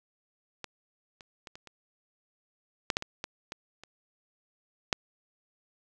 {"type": "clicks", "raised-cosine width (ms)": 0.2, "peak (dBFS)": [-20, -30, -26, -28, -30, -9, -9, -19, -17, -20, -29, -7], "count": 12, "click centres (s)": [0.643, 1.208, 1.472, 1.555, 1.673, 2.902, 2.969, 3.024, 3.241, 3.521, 3.836, 4.928], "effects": []}